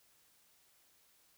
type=silence; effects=white hiss -69 dBFS RMS until 1.37 s